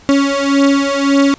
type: beating tone pair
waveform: 35% pulse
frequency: 277.2 / 279 Hz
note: C#4 / C#4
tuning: 0 / +11 cents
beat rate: 1.8 Hz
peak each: -12 / -11 dBFS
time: 0.09-1.34 s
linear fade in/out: 0 ms
effects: pink hiss -43 dBFS RMS until 1.38 s + resampled to 16000 Hz